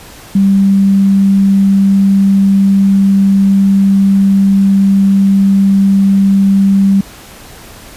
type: tone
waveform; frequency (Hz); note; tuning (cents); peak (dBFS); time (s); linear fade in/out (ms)
sine; 196; G3; 0; -5; 0.35-7.01; 5
effects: pink hiss -34 dBFS RMS until 7.96 s + resampled to 32000 Hz